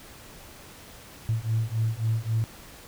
sine beating tone pair, 110.2 / 113.9 Hz, A2 / A#2, +3 / -40 cents, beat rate 3.7 Hz, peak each -26 dBFS, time 1.29-2.44 s, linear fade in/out 0 ms, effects tanh soft clip ceiling -17 dBFS + pink hiss -47 dBFS RMS until 2.87 s

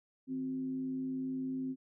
sine tone with frequency modulation, 261.6 Hz, C4, in tune, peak -34 dBFS, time 0.27-1.76 s, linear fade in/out 50 ms, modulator 104 Hz, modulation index 0.28, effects none

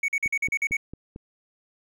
triangle tone bursts, 2232 Hz, C#7, 11 cents sharp, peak -20 dBFS, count 8, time 0.03-0.769 s, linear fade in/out 5 ms, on 53 ms, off 45 ms
click train, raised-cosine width 3 ms, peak -25 dBFS, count 5, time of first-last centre 0.26-1.161 s, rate 4.44 Hz
effects none

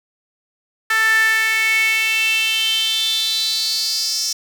sawtooth tone with high-pass filter sweep, 442.4 Hz, A4, 9 cents sharp, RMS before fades -18 dBFS, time 0.9-4.33 s, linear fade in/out 5 ms, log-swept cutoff 1600 to 5500 Hz, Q 7.1, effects none

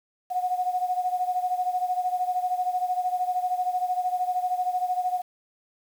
sine beating tone pair, 726 / 739 Hz, F#5 / F#5, -33 / -2 cents, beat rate 13 Hz, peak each -25 / -29 dBFS, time 0.3-5.22 s, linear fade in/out 20 ms, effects 8-bit

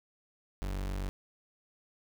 40% pulse tone, 47.8 Hz, G1, 43 cents flat, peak -32 dBFS, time 0.62-1.09 s, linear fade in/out 0 ms, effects 10-bit

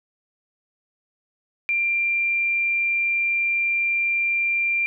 sine tone, 2376 Hz, D7, 20 cents sharp, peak -19 dBFS, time 1.69-4.86 s, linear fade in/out 0 ms, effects none

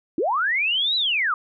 sine linear two-way sweep, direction up then down, 277.2 to 4009 to 1150 Hz, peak -19 dBFS, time 0.18-1.34 s, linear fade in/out 2 ms, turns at 0.96 s, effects none

